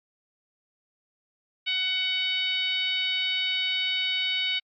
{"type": "tone with frequency modulation", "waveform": "sine", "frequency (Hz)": 2992, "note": "F#7", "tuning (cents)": 19, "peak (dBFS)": -24, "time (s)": [1.66, 4.6], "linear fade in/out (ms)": 20, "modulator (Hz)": 751, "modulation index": 1.2, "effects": ["AAC 64 kbps"]}